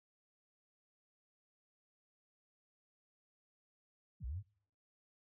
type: linear two-way sweep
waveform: sine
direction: down then up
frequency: 220 to 54 to 110.4 Hz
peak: -39 dBFS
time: 4.2-4.43 s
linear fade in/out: 50 ms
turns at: 4.25 s
effects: noise-tail reverb RT60 0.5 s tail -22 dB re dry